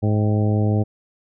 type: harmonic tone with a mistuned harmonic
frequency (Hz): 105.6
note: G#2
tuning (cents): +29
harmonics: 1 / 2 / 3 / 4 / 5 / 6 / 7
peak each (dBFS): -17 / -23 / -27 / -29 / -31 / -33 / -34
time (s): 0.02-0.84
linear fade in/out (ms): 20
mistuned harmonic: 7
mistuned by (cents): +83
effects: none